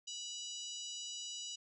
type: harmonic tone with a mistuned harmonic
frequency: 977 Hz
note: B5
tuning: 19 cents flat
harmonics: 3 / 4 / 5 / 6 / 7 / 8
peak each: -46 / -50 / -52 / -50 / -49 / -56 dBFS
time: 0.07-1.56 s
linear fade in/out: 10 ms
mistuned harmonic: 7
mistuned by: +15 cents
effects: none